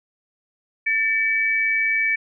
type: tone pair together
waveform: sine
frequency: 1789 / 2285 Hz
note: A6 / D7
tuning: +28 / -48 cents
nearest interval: major third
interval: 424 cents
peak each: -23 / -19 dBFS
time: 0.86-2.16 s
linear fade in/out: 10 ms
effects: none